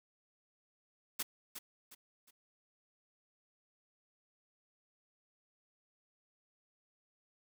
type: noise with echo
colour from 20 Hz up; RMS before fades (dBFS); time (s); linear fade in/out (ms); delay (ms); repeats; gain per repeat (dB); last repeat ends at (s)
white; -36; 1.19-1.23; 10; 360; 3; -9; 2.31
effects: none